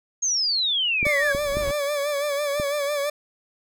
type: exponential sweep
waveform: sine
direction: down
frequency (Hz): 6610 to 1603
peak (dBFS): -20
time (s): 0.22-1.33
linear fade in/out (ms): 10
type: noise with exponential growth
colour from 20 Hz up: brown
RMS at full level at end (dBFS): -27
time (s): 1.02-1.71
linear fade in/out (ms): 1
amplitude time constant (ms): 150
type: clicks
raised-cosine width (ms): 3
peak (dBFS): -17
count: 5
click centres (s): 1.029 / 1.067 / 1.349 / 1.57 / 2.599
type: tone with vibrato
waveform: 40% pulse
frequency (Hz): 577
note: D5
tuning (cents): -31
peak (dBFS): -22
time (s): 1.05-3.1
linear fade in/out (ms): 5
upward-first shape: sine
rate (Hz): 6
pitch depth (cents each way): 57
effects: none